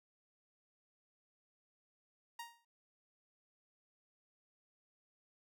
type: tone with exponential decay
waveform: sawtooth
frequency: 936 Hz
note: A#5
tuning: 7 cents sharp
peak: -38 dBFS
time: 2.39-2.65 s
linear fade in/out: 5 ms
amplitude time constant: 56 ms
effects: none